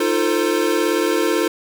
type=chord; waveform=square; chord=F dominant seventh; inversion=third; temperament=equal with one note detuned; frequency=311.1 / 349.2 / 447.2 / 523.3 Hz; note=Eb4 / F4 / A4 / C5; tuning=0 / 0 / +28 / 0 cents; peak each=-23 / -21 / -22 / -26 dBFS; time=0-1.48 s; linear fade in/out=5 ms; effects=none